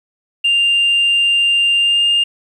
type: tone with pitch glide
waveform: sine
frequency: 2794 to 2813 Hz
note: F7 to F7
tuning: 0 to +12 cents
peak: -9 dBFS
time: 0.44-2.24 s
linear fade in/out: 10 ms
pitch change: +12 cents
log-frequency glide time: 1.78-2.03 s
effects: tanh soft clip ceiling -8 dBFS + 8-bit